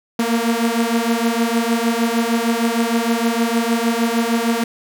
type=beating tone pair; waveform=sawtooth; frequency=228.5 / 235 Hz; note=A#3 / A#3; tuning=-34 / +14 cents; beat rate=6.5 Hz; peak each=-15 dBFS; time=0.19-4.64 s; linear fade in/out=5 ms; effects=none